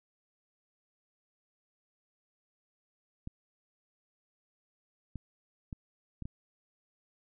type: clicks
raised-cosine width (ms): 5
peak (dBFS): -27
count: 5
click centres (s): 3.274 / 5.157 / 5.728 / 6.223 / 6.255
effects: none